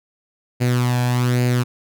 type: tone with flanger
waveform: sawtooth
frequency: 123.47 Hz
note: B2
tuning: in tune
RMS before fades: -18 dBFS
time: 0.6-1.64 s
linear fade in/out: 20 ms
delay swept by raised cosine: 0.43 to 1.23 ms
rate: 1.2 Hz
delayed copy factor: +0.6
effects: none